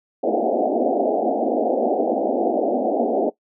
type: band-pass noise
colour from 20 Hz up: white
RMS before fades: -20 dBFS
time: 0.23-3.3 s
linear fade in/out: 10 ms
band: 220 to 770 Hz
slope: 96 dB/octave
effects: noise-tail reverb RT60 0.1 s tail -18 dB re dry